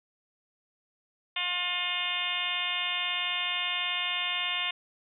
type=harmonic tone with a mistuned harmonic; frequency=356.3 Hz; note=F4; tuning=35 cents sharp; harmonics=2 / 3 / 4 / 5 / 6 / 7 / 8 / 9 / 10; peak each=-42 / -39 / -44 / -41 / -35 / -36 / -33 / -38 / -35 dBFS; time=1.36-4.71 s; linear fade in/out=5 ms; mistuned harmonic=9; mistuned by=-37 cents; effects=none